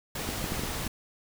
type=noise; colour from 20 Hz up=pink; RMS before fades=-34 dBFS; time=0.15-0.88 s; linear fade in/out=5 ms
type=clicks; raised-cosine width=3 ms; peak=-20 dBFS; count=6; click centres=0.29 / 0.442 / 0.521 / 0.594 / 0.636 / 0.867 s
effects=none